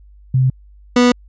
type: tone pair in turn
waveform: sine / 30% pulse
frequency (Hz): 130 / 245.4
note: C3 / B3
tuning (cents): -11 / -11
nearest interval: major seventh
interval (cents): 1100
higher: second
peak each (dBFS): -10 / -6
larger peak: second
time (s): 0.34-0.5 / 0.96-1.12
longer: neither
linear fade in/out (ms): 5
effects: added 50 Hz sine -41 dBFS peak until 1.28 s + resampled to 16000 Hz